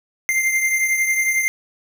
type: beating tone pair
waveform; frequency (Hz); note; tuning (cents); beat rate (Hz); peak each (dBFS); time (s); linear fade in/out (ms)
square; 2093 / 2104; C7 / C7; 0 / +9; 11; -18 / -26; 0.29-1.48; 0
effects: none